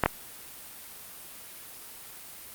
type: clicks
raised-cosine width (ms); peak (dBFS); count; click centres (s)
0.5; -5; 2; 0.037 / 0.06
effects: white hiss -45 dBFS RMS until 2.54 s + Opus 32 kbps